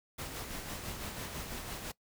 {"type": "noise with tremolo", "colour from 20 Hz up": "pink", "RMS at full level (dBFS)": -40, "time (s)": [0.18, 1.92], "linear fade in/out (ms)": 10, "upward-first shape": "sine", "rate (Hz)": 6, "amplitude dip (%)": 40, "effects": ["noise-tail reverb RT60 0.1 s tail -21 dB re dry"]}